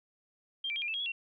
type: tone with pitch steps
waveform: sine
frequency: 3189 / 2344 / 3229 / 2405 / 2635 / 3276 / 3363 / 2735 Hz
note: G7 / D7 / G#7 / D7 / E7 / G#7 / G#7 / F7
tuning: +29 / -4 / -49 / +41 / -1 / -24 / +21 / -37 cents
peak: -32 dBFS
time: 0.64-1.12 s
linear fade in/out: 5 ms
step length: 60 ms
effects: none